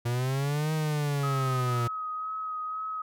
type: linear two-way sweep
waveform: 45% pulse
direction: up then down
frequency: 117.4 to 157.4 to 117.4 Hz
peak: -26 dBFS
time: 0.05-1.88 s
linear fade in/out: 10 ms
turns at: 0.73 s
type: tone with vibrato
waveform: sine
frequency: 1267 Hz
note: D#6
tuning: 31 cents sharp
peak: -31 dBFS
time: 1.23-3.02 s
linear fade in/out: 5 ms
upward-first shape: sine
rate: 2 Hz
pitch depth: 19 cents each way
effects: none